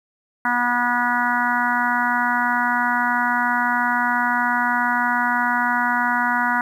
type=harmonic tone; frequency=243.1 Hz; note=B3; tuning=27 cents flat; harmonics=1 / 3 / 4 / 5 / 6 / 7 / 8; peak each=-27 / -27 / -22 / -28 / -22 / -28 / -28 dBFS; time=0.45-6.61 s; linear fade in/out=2 ms; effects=8-bit